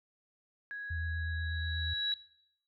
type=tone; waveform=sine; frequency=1661.2 Hz; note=G#6; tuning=in tune; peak=-38 dBFS; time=0.71-2.12 s; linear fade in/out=0 ms
type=tone with exponential growth; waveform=sine; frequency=3900 Hz; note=B7; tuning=23 cents flat; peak=-29 dBFS; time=0.71-2.14 s; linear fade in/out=2 ms; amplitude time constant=310 ms
type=tone with vibrato; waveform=sine; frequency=81.4 Hz; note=E2; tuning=21 cents flat; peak=-34 dBFS; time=0.9-1.94 s; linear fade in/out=10 ms; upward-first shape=sine; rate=8.2 Hz; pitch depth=25 cents each way
effects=noise-tail reverb RT60 0.7 s tail -19 dB re dry